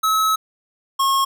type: tone pair in turn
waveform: square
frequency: 1291 / 1085.6 Hz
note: E6 / C#6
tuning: -37 / -36 cents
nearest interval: minor third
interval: 299 cents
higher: first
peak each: -16 dBFS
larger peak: neither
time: 0.03-0.36 / 0.99-1.25 s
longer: first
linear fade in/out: 10 ms
effects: none